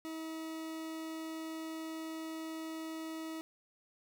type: tone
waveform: 40% pulse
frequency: 320.6 Hz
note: E4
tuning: 48 cents flat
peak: -39 dBFS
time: 0.05-3.41 s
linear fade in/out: 0 ms
effects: none